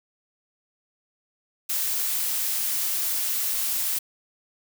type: noise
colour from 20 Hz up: blue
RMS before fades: -26 dBFS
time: 1.69-3.99 s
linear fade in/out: 10 ms
effects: none

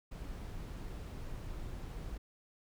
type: noise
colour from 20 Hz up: brown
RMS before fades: -43 dBFS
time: 0.11-2.18 s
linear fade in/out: 10 ms
effects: none

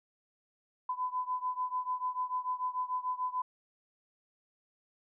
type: beating tone pair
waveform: sine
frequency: 1004 / 1010.8 Hz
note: B5 / B5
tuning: +28 / +40 cents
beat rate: 6.8 Hz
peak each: -34 / -36 dBFS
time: 0.89-3.42 s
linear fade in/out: 5 ms
effects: none

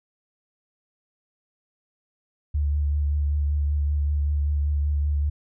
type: tone with vibrato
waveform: sine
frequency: 73 Hz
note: D2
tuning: 10 cents flat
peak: -20 dBFS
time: 2.54-5.3 s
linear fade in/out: 10 ms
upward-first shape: triangle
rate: 5.2 Hz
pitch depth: 29 cents each way
effects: none

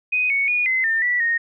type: tone with pitch steps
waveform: sine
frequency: 2498 / 2221 / 2452 / 2052 / 1804 / 1957 / 1856 Hz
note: D#7 / C#7 / D#7 / C7 / A6 / B6 / A#6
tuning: +6 / +3 / -26 / -34 / +43 / -16 / -8 cents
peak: -17 dBFS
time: 0.12-1.38 s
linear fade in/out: 10 ms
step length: 180 ms
effects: none

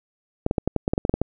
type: clicks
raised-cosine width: 2 ms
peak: -7 dBFS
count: 12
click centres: 0.464 / 0.511 / 0.582 / 0.676 / 0.763 / 0.879 / 0.935 / 0.979 / 1.051 / 1.095 / 1.14 / 1.216 s
effects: none

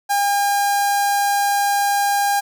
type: tone with notch filter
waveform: sawtooth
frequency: 807 Hz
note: G#5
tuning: 50 cents flat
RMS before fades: -18 dBFS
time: 0.09-2.41 s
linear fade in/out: 20 ms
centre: 2800 Hz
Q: 1.1
effects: none

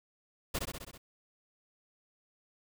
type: noise with echo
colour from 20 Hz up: pink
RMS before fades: -33 dBFS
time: 0.54-0.59 s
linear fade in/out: 10 ms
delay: 65 ms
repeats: 6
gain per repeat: -3 dB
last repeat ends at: 0.98 s
effects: none

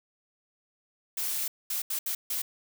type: noise bursts at uneven times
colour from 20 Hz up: blue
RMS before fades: -31 dBFS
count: 5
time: 1.17-1.48 / 1.7-1.82 / 1.9-1.99 / 2.06-2.15 / 2.3-2.42 s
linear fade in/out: 5 ms
effects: none

